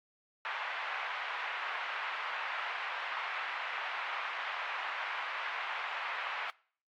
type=band-pass noise; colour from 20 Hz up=pink; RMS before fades=-38 dBFS; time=0.45-6.5 s; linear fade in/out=0 ms; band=880 to 2700 Hz; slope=24 dB/octave; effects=noise-tail reverb RT60 0.5 s tail -23 dB re dry + AAC 64 kbps